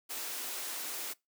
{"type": "high-pass noise", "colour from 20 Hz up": "white", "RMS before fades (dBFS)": -39, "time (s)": [0.09, 1.14], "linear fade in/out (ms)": 20, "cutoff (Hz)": 250, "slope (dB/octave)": 48, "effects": ["noise-tail reverb RT60 0.2 s tail -23 dB re dry"]}